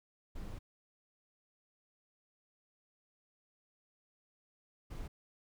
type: noise bursts at uneven times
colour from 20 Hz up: brown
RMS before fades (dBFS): -43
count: 2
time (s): 0.35-0.59 / 4.9-5.08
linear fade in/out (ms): 10
effects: none